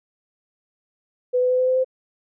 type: tone with pitch steps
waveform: sine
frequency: 498.6 / 502.4 / 506.1 / 510 / 513.8 / 517.7 Hz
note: B4 / B4 / B4 / C5 / C5 / C5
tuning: +16 / +30 / +42 / -44 / -32 / -18 cents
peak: -16 dBFS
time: 1.33-1.846 s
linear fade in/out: 20 ms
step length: 86 ms
effects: none